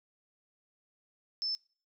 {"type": "tone", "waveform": "sine", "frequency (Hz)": 5274, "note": "E8", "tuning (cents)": 0, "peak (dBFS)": -31, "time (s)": [1.42, 1.55], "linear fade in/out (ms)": 0, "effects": ["noise-tail reverb RT60 0.4 s tail -22 dB re dry"]}